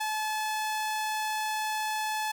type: tone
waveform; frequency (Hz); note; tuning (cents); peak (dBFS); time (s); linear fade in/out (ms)
sawtooth; 862; A5; -36; -25; 0-2.32; 10
effects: none